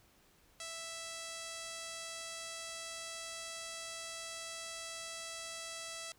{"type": "tone with low-pass filter", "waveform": "5% pulse", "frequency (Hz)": 659.3, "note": "E5", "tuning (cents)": 0, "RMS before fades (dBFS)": -45, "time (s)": [0.6, 6.12], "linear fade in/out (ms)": 2, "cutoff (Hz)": 11000, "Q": 1.4, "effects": ["pink hiss -67 dBFS RMS until 6.18 s"]}